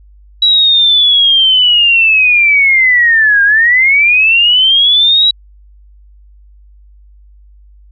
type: linear two-way sweep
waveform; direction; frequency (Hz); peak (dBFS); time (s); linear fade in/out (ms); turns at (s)
sine; down then up; 3907 to 1600 to 3907; -5; 0.42-5.31; 5; 3.43
effects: added 50 Hz sine -38 dBFS peak until 7.91 s